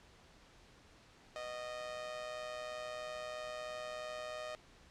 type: tone with amplitude modulation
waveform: sawtooth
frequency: 618 Hz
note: D#5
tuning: 12 cents flat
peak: -35 dBFS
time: 1.36-4.55 s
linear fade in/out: 0 ms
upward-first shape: sine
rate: 123 Hz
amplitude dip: 60%
effects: pink hiss -62 dBFS RMS until 4.9 s + low-pass 6000 Hz 12 dB/octave